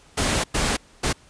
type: noise bursts at uneven times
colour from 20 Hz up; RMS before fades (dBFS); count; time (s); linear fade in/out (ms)
pink; -22; 3; 0.17-0.44 / 0.54-0.77 / 1.03-1.13; 10
effects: pink hiss -53 dBFS RMS until 1.29 s + resampled to 22050 Hz